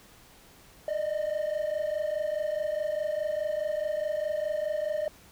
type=tone pair together; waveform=triangle; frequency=597.5 / 622.3 Hz; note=D5 / D#5; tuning=+30 / 0 cents; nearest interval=minor second; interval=70 cents; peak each=-27 dBFS; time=0.88-5.08 s; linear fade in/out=2 ms; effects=tanh soft clip ceiling -23 dBFS + pink hiss -55 dBFS RMS until 5.31 s